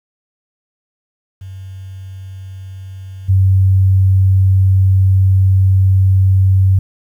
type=tone with level steps; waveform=sine; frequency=95.3 Hz; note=G2; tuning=48 cents flat; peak=-27 / -7 dBFS; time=1.41-6.79 s; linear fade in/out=5 ms; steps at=3.28 s; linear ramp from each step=20 ms; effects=8-bit